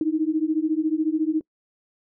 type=beating tone pair; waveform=sine; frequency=306.8 / 320.8 Hz; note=D#4 / E4; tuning=-24 / -47 cents; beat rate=14 Hz; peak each=-23 dBFS; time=0.01-1.41 s; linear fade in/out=2 ms; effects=noise-tail reverb RT60 0.1 s tail -26 dB re dry